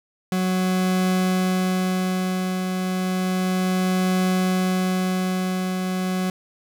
40% pulse tone with tremolo, 185 Hz, F#3, in tune, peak -17 dBFS, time 0.32-6.3 s, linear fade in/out 2 ms, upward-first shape triangle, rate 0.32 Hz, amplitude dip 45%, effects none

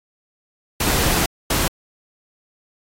pink noise bursts at uneven times, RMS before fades -19 dBFS, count 2, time 0.8-1.26 / 1.5-1.68 s, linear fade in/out 5 ms, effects AAC 48 kbps

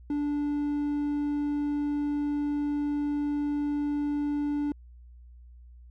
triangle tone, 291.5 Hz, D4, 13 cents flat, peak -24 dBFS, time 0.1-4.72 s, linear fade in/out 2 ms, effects added 60 Hz sine -47 dBFS peak until 5.9 s

